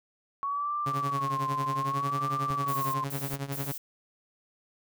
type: tone with vibrato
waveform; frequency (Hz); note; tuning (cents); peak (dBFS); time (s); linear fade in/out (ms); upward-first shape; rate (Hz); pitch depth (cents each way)
sine; 1108.7; C#6; 0; -28; 0.43-3.04; 0; sine; 0.65; 110
type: tone with tremolo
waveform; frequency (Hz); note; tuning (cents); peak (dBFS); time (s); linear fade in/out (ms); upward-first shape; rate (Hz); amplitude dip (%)
sawtooth; 138.8; C#3; +3; -25; 0.86-3.72; 5; triangle; 11; 90
type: clicks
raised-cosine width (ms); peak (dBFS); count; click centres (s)
5; -31 / -35; 2; 2.504 / 3.336
type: noise bursts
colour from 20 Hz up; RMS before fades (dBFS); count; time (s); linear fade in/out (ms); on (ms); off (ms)
violet; -38; 3; 2.68-3.78; 5; 260; 160
effects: none